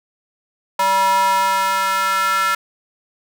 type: tone with high-pass filter sweep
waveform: square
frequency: 193.1 Hz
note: G3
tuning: 26 cents flat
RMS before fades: -17 dBFS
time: 0.79-2.55 s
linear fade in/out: 5 ms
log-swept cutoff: 870 to 1400 Hz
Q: 4.3
effects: none